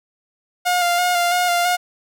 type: tone with vibrato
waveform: sawtooth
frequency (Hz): 707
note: F5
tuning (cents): +21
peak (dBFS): -12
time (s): 0.65-1.77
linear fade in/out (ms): 20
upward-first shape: square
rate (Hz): 3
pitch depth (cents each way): 23
effects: none